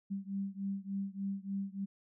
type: beating tone pair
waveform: sine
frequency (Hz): 195.1 / 198.5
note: G3 / G3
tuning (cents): -8 / +22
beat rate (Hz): 3.4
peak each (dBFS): -38 / -39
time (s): 0.1-1.86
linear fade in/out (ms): 20
effects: none